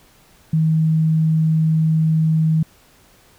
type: tone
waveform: sine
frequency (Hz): 158.9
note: D#3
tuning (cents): +37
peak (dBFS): -13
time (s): 0.53-2.63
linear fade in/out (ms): 5
effects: pink hiss -52 dBFS RMS until 3.38 s